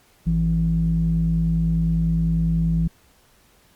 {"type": "tone with low-pass filter", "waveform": "square", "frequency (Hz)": 55, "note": "A1", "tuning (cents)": 0, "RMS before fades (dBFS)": -20, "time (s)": [0.26, 2.88], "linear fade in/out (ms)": 10, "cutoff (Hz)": 180, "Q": 9.9, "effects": ["pink hiss -57 dBFS RMS until 3.75 s", "Opus 48 kbps"]}